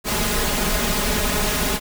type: noise with comb filter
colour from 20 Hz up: pink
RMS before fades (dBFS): -21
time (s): 0.04-1.8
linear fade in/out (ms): 50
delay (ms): 4.8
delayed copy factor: +0.8
effects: none